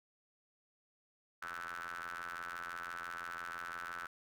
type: ring-modulated tone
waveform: sawtooth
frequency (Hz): 85.9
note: F2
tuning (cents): -28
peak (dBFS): -35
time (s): 1.42-4.07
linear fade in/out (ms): 5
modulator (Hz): 1410
effects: none